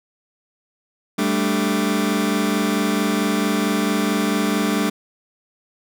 sawtooth chord, G suspended second, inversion none, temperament just, 196 / 220.5 / 294 Hz, G3 / A3 / D4, 0 / +4 / +2 cents, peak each -18 dBFS, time 1.18-4.9 s, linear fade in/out 10 ms, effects none

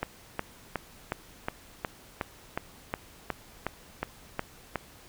click train, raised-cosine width 0.5 ms, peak -14 dBFS, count 14, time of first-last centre 0.03-4.757 s, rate 2.75 Hz, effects pink hiss -53 dBFS RMS until 5.08 s

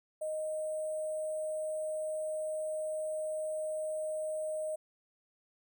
sine tone with sample-and-hold, 622.3 Hz, D#5, in tune, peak -33 dBFS, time 0.21-4.76 s, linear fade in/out 10 ms, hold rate 8820 Hz, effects none

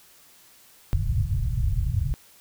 white low-pass noise, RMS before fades -24 dBFS, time 0.93-2.14 s, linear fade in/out 0 ms, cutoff 130 Hz, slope 48 dB/octave, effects white hiss -54 dBFS RMS until 2.4 s

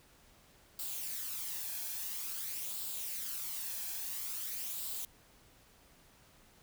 blue noise with flanger, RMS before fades -40 dBFS, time 0.79-5.05 s, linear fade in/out 2 ms, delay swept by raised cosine 0.24 to 1.22 ms, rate 0.49 Hz, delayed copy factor +0.5, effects pink hiss -63 dBFS RMS until 6.62 s

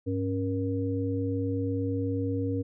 sine tone cluster, 101.3 / 275.7 / 472.5 Hz, G#2 / C#4 / A#4, -43 / -9 / +23 cents, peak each -30 / -30 / -33 dBFS, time 0.06-2.63 s, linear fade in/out 20 ms, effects none

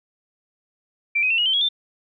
sine tone with pitch steps, 2349 / 2518 / 2698 / 2892 / 3100 / 3322 / 3560 Hz, D7 / D#7 / E7 / F#7 / G7 / G#7 / A7, 0 / +20 / +40 / -40 / -20 / 0 / +20 cents, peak -17 dBFS, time 1.15-1.689 s, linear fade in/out 10 ms, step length 77 ms, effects none

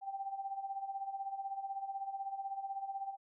sine tone with tremolo, 784 Hz, G5, in tune, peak -35 dBFS, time 0.01-3.17 s, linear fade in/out 50 ms, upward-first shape sine, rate 16 Hz, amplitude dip 70%, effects none

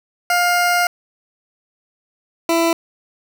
20% pulse tone pair in turn, 706 / 333.2 Hz, F5 / E4, +19 / +19 cents, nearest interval octave + minor second, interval 1300 cents, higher first, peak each -9 dBFS, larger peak neither, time 0.3-0.87 / 2.49-2.73 s, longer first, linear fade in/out 2 ms, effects none

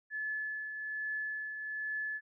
sine tone with tremolo, 1724 Hz, A6, 36 cents flat, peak -33 dBFS, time 0.1-2.21 s, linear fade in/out 50 ms, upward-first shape triangle, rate 1.2 Hz, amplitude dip 50%, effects none

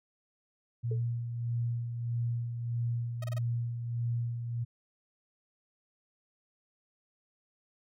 sine tone with tremolo, 118.3 Hz, A#2, 26 cents sharp, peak -28 dBFS, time 0.83-4.65 s, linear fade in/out 20 ms, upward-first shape sine, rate 1.6 Hz, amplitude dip 50%
sine tone with exponential decay, 436.1 Hz, A4, 15 cents flat, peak -34 dBFS, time 0.91-1.03 s, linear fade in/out 5 ms, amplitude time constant 26 ms
sawtooth tone bursts, 629 Hz, D#5, 19 cents sharp, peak -36 dBFS, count 4, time 3.22-3.385 s, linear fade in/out 5 ms, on 21 ms, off 27 ms
effects none

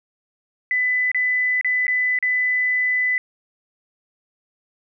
sine tone with dropouts, 2000 Hz, B6, 21 cents sharp, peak -17 dBFS, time 0.71-3.18 s, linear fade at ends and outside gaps 1 ms, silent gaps 1.116-1.146 / 1.612-1.646 / 1.868-1.88 / 2.188-2.226 s, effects none

